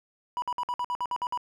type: tone bursts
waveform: triangle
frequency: 980 Hz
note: B5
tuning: 14 cents flat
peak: -25 dBFS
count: 10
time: 0.37-1.375 s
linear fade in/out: 0 ms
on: 51 ms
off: 55 ms
effects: none